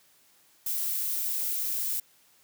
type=noise; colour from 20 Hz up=violet; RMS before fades=-30 dBFS; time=0.66-2 s; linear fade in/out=5 ms; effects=white hiss -62 dBFS RMS until 2.43 s + high-pass 80 Hz 12 dB/octave

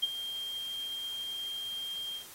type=tone with ADSR envelope; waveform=sine; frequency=3196 Hz; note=G7; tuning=33 cents sharp; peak=-23 dBFS; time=0.02-2.27 s; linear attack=16 ms; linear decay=25 ms; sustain=-12 dB; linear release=140 ms; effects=white hiss -50 dBFS RMS until 2.34 s + AAC 48 kbps

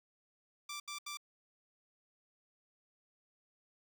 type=tone bursts; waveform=10% pulse; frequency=1174 Hz; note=D6; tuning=1 cent flat; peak=-33 dBFS; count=3; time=0.69-1.172 s; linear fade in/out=5 ms; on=110 ms; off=76 ms; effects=12-bit

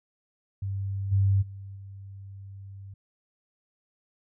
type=tone with level steps; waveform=sine; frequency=98 Hz; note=G2; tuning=in tune; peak=-28 / -19 / -38 / -40 dBFS; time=0.62-2.94 s; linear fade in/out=5 ms; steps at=1.11 / 1.41 / 1.75 s; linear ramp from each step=20 ms; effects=none

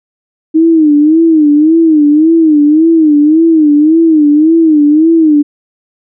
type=tone with vibrato; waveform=sine; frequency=311.1 Hz; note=D#4; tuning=in tune; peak=-3 dBFS; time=0.54-5.43 s; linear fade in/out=20 ms; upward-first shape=sine; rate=1.8 Hz; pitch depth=110 cents each way; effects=none

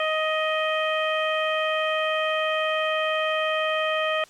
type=harmonic tone; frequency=626 Hz; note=D#5; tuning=10 cents sharp; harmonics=1 / 2 / 3 / 4 / 5; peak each=-25 / -28 / -30 / -31 / -32 dBFS; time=0-4.24 s; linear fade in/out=2 ms; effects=white hiss -52 dBFS RMS until 4.29 s + low-pass 8000 Hz 12 dB/octave

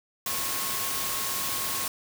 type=tone in noise; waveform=sine; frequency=1087 Hz; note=C#6; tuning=34 cents flat; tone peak=-38 dBFS; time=0.26-1.88 s; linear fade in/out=2 ms; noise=white; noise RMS=-30 dBFS; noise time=0.26-1.88 s; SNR=-11 dB; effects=none

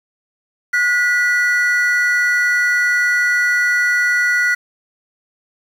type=tone pair together; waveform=triangle; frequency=1453 / 1963.4 Hz; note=F#6 / B6; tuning=-32 / -11 cents; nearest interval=perfect fourth; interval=521 cents; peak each=-14 dBFS; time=0.73-4.55 s; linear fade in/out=10 ms; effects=7-bit

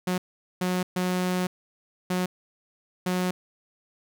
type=tone bursts at uneven times; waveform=sawtooth; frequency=182 Hz; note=F#3; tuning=28 cents flat; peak=-20 dBFS; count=5; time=0.07-0.18 / 0.61-0.83 / 0.96-1.47 / 2.1-2.26 / 3.06-3.31 s; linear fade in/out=5 ms; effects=none

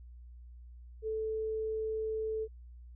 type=tone; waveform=sine; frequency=438.2 Hz; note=A4; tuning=7 cents flat; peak=-32 dBFS; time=1.02-2.48 s; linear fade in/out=50 ms; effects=added 60 Hz sine -48 dBFS peak until 2.95 s

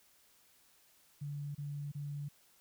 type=tone bursts; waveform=sine; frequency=144.4 Hz; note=D3; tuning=29 cents flat; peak=-38 dBFS; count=3; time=1.21-2.288 s; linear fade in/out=10 ms; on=340 ms; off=29 ms; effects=white hiss -67 dBFS RMS until 2.6 s

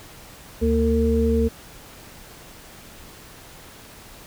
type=tone cluster; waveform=sine; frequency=73.3 / 229.8 / 454.8 Hz; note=D2 / A#3 / A#4; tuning=-3 / -25 / -43 cents; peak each=-21 dBFS; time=0.61-1.49 s; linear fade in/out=20 ms; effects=pink hiss -44 dBFS RMS until 4.26 s

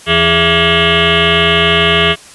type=tone with frequency modulation; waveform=sine; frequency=1662 Hz; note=G#6; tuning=1 cent sharp; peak=-7 dBFS; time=0.06-2.16 s; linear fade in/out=50 ms; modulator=249 Hz; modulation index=6.5; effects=white hiss -37 dBFS RMS until 2.34 s + resampled to 24000 Hz

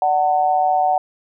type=tone with amplitude modulation; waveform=sine; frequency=747 Hz; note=F#5; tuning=16 cents sharp; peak=-10 dBFS; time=0.02-0.98 s; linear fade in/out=2 ms; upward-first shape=sine; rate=155 Hz; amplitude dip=80%; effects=none

